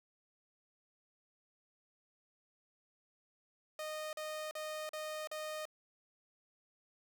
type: tone bursts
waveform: sawtooth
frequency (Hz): 617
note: D#5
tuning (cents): -15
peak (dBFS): -36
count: 5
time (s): 3.79-5.654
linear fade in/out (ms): 2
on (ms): 340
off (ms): 41
effects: none